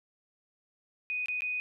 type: tone with dropouts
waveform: sine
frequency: 2489 Hz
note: D#7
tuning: in tune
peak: -30 dBFS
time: 1.1-1.6 s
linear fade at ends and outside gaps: 0 ms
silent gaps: 1.259-1.284 / 1.407-1.42 s
effects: none